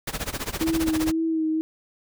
pink noise with tremolo, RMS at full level -27 dBFS, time 0.07-1.12 s, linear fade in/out 5 ms, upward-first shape sine, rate 15 Hz, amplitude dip 90%
sine tone with vibrato, 320.3 Hz, E4, 50 cents flat, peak -21 dBFS, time 0.61-1.61 s, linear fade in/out 0 ms, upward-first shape sine, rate 2 Hz, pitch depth 31 cents each way
effects none

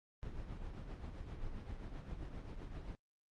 brown noise with tremolo, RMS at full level -43 dBFS, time 0.23-2.95 s, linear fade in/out 0 ms, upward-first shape triangle, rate 7.6 Hz, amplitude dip 55%, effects low-pass 5000 Hz 12 dB/octave + Opus 32 kbps

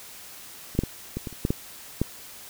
clicks, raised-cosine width 3 ms, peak -25 / -7 / -15 / -16 / -19 / -29 / -10 / -10 / -9 dBFS, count 9, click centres 0.751 / 0.79 / 0.836 / 1.17 / 1.272 / 1.327 / 1.451 / 1.505 / 2.016 s, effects white hiss -44 dBFS RMS until 2.49 s

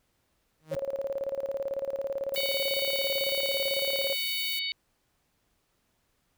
sawtooth tone with exponential growth, 156.7 Hz, D#3, 13 cents sharp, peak -28 dBFS, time 0.6-0.75 s, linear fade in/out 0 ms, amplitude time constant 31 ms
sine tone with tremolo, 549 Hz, C#5, 17 cents flat, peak -27 dBFS, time 0.71-4.15 s, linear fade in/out 10 ms, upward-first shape square, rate 18 Hz, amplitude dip 75%
violet noise, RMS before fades -37 dBFS, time 2.34-4.59 s, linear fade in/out 0 ms
harmonic tone, 746 Hz, F#5, 14 cents sharp, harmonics 3 / 4 / 5 / 6, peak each -35 / -35 / -35 / -35 dBFS, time 2.36-4.72 s, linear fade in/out 0 ms
effects pink hiss -73 dBFS RMS until 6.37 s

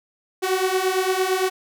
sawtooth beating tone pair, 370 / 378.8 Hz, F#4 / F#4, 0 / +41 cents, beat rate 8.8 Hz, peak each -19 / -18 dBFS, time 0.42-1.5 s, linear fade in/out 20 ms, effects none

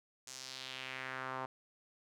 sawtooth tone with band-pass filter sweep, 130.81 Hz, C3, in tune, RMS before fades -44 dBFS, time 0.27-1.46 s, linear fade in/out 5 ms, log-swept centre 6900 to 960 Hz, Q 2.1, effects none

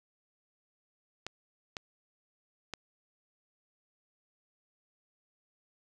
clicks, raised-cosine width 0.2 ms, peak -20 dBFS, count 3, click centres 1.266 / 1.768 / 2.737 s, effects none

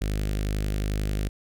sawtooth tone with notch filter, 51.2 Hz, G#1, 24 cents flat, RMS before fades -27 dBFS, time 0.01-1.29 s, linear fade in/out 10 ms, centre 950 Hz, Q 0.85, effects none

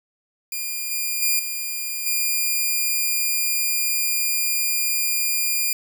5% pulse tone with level steps, 2411 Hz, D7, 45 cents sharp, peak -16 / -13 / -8 / -16 / -10 dBFS, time 0.52-5.73 s, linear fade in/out 2 ms, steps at 0.91 / 1.22 / 1.39 / 2.06 s, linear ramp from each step 5 ms, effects 8-bit

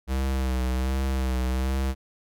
square tone with vibrato, 65 Hz, C2, 11 cents flat, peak -24 dBFS, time 0.07-1.95 s, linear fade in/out 50 ms, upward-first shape sine, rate 1.3 Hz, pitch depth 42 cents each way, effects none

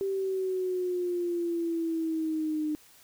sine exponential sweep, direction down, 392 to 303 Hz, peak -27 dBFS, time 0.01-2.75 s, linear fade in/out 0 ms, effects white hiss -57 dBFS RMS until 3.03 s

